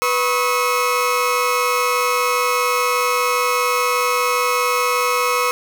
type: tone cluster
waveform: 30% pulse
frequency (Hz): 493 / 1091 / 1281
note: B4 / C#6 / E6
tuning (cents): -3 / -28 / -50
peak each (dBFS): -18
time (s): 0.02-5.51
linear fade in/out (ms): 0
effects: none